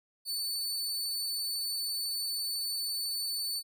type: tone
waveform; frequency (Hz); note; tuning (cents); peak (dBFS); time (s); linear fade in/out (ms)
sawtooth; 4494; C#8; +23; -29; 0.25-3.63; 50
effects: none